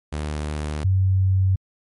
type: tone pair in turn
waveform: sawtooth / sine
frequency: 75.3 / 94.87 Hz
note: D2 / F#2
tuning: +44 / +44 cents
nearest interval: major third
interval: 400 cents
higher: second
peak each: -21 / -15 dBFS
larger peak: second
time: 0.12-0.84 / 0.84-1.56 s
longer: neither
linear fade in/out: 10 ms
effects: MP3 48 kbps